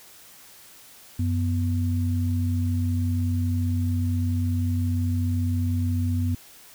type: tone pair together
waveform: sine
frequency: 92.5 / 246.9 Hz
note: F#2 / B3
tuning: 0 / 0 cents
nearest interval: octave + perfect fourth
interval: 1700 cents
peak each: -22 / -28 dBFS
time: 1.19-6.35 s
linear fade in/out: 5 ms
effects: white hiss -49 dBFS RMS until 6.74 s